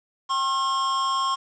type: tone with amplitude modulation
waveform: square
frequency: 1074 Hz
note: C6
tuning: 45 cents sharp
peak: -20 dBFS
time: 0.29-1.36 s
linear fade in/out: 20 ms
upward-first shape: sine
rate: 294 Hz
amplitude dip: 50%
effects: resampled to 16000 Hz + 8-bit